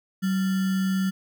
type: tone with sample-and-hold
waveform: sine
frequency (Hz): 190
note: F#3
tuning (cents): +46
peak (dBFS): -21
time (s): 0.22-1.11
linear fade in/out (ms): 20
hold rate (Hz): 1575
effects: none